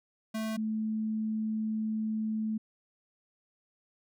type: tone pair in turn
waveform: square / sine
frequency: 219.8 / 218 Hz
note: A3 / A3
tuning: -2 / -16 cents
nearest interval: unison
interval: 14 cents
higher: first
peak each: -32 / -29 dBFS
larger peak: second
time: 0.34-0.57 / 0.57-2.58 s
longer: second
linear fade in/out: 10 ms
effects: none